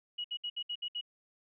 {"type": "tone bursts", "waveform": "sine", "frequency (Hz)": 2908, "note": "F#7", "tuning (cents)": -31, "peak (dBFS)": -34, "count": 7, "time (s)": [0.18, 1.012], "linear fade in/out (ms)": 10, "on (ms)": 64, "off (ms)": 64, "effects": []}